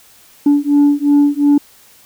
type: beating tone pair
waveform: sine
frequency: 287 / 289.8 Hz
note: D4 / D4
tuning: -40 / -23 cents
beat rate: 2.8 Hz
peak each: -10 dBFS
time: 0.46-1.58 s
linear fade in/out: 5 ms
effects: tanh soft clip ceiling -5 dBFS + white hiss -46 dBFS RMS until 2.05 s